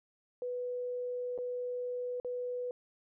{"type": "tone with dropouts", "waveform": "sine", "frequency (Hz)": 493.9, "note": "B4", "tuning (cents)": 0, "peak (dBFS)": -34, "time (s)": [0.42, 2.71], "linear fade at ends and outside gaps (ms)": 1, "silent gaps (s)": [[1.378, 1.386], [2.2, 2.247]], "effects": []}